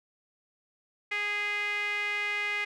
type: tone with band-pass filter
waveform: sawtooth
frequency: 413.1 Hz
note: G#4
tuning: 9 cents flat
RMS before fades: -31 dBFS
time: 1.11-2.65 s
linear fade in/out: 10 ms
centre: 2200 Hz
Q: 7.1
effects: none